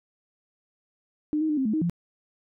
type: tone with pitch steps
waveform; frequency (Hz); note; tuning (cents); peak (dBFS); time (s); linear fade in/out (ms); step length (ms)
sine; 302.4 / 314.3 / 301.3 / 265.3 / 215.1 / 313.6 / 171.9; D#4 / D#4 / D4 / C4 / A3 / D#4 / F3; -49 / +18 / +44 / +24 / -39 / +14 / -27; -22; 1.33-1.897; 0; 81
effects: none